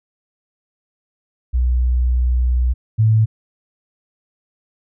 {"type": "tone pair in turn", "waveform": "sine", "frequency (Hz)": [61.74, 110.01], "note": ["B1", "A2"], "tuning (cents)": [0, 0], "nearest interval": "minor seventh", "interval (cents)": 1000, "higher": "second", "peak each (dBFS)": [-13, -10], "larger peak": "second", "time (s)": [[1.53, 2.74], [2.98, 3.26]], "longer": "first", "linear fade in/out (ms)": 20, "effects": []}